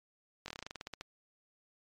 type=slowing click train; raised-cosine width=0.2 ms; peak=-24 dBFS; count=14; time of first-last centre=0.46-1.01 s; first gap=21 ms; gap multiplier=1.11; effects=MP3 64 kbps